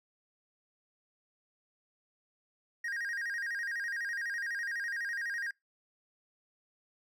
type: tone with vibrato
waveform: triangle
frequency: 1739 Hz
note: A6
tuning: 21 cents flat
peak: -32 dBFS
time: 2.84-5.51 s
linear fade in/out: 5 ms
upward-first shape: square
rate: 12 Hz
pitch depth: 130 cents each way
effects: noise-tail reverb RT60 0.2 s tail -26 dB re dry